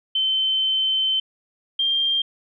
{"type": "tone pair in turn", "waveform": "sine", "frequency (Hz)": [3080, 3187], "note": ["G7", "G7"], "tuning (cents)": [-31, 28], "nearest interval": "minor second", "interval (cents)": 59, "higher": "second", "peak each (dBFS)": -18, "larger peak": "neither", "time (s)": [[0.15, 1.2], [1.79, 2.22]], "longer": "first", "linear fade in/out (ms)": 5, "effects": []}